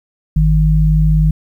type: tone pair together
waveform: sine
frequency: 51.91 / 155.56 Hz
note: G#1 / D#3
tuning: 0 / 0 cents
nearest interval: octave + perfect fifth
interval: 1900 cents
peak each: -11 dBFS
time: 0.36-1.31 s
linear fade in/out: 5 ms
effects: 8-bit